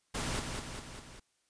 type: noise with echo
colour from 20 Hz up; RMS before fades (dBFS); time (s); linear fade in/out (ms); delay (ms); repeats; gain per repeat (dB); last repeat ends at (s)
pink; -35; 0.14-0.4; 10; 200; 4; -4; 1.2
effects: white hiss -75 dBFS RMS until 1.49 s + resampled to 22050 Hz